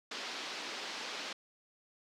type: band-pass noise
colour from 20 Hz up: white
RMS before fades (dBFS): -42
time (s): 0.11-1.33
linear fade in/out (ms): 5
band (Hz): 230 to 4900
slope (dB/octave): 24
effects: none